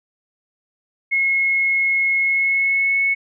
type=tone with pitch glide; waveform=sine; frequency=2170 to 2202 Hz; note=C#7 to C#7; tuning=-37 to -12 cents; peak=-15 dBFS; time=1.11-3.15 s; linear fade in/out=20 ms; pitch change=+25 cents; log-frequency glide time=2.19-3 s; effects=none